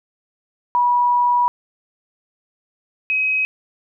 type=tone pair in turn; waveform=sine; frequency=972 / 2537 Hz; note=B5 / D#7; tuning=-28 / +33 cents; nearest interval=octave + perfect fourth; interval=1661 cents; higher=second; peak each=-13 / -16 dBFS; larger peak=first; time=0.75-1.48 / 3.1-3.45 s; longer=first; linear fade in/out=0 ms; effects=none